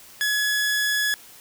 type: tone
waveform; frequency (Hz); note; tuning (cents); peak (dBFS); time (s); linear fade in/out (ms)
sawtooth; 1692; G#6; +32; -17; 0.21-1.14; 0
effects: white hiss -47 dBFS RMS until 1.4 s